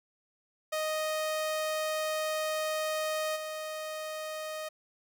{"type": "tone with level steps", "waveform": "sawtooth", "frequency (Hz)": 622.3, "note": "D#5", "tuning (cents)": 0, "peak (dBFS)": [-26, -32], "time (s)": [0.72, 4.69], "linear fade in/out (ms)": 10, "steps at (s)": 3.35, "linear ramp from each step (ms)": 20, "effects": []}